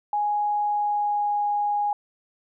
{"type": "tone with pitch glide", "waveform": "sine", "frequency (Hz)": [830.6, 825.3], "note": ["G#5", "G#5"], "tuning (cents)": [0, -11], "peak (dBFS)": -21, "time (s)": [0.13, 1.93], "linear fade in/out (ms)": 2, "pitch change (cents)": -11, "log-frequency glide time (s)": [0.63, 1.37], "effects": []}